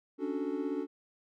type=chord; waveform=triangle; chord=D major seventh; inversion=third; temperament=equal; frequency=277.2 / 293.7 / 370 / 440 Hz; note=C#4 / D4 / F#4 / A4; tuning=0 / 0 / 0 / 0 cents; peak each=-35 / -34 / -36 / -37 dBFS; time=0.18-0.87 s; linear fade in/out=50 ms; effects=none